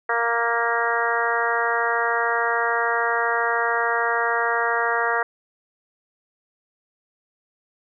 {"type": "harmonic tone with a mistuned harmonic", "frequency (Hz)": 233.1, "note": "A#3", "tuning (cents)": 0, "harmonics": [2, 3, 4, 5, 6, 7, 8], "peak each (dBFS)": [-27, -27, -27, -27, -27, -27, -27], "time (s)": [0.09, 5.23], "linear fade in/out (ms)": 5, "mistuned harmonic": 8, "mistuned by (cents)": 18, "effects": []}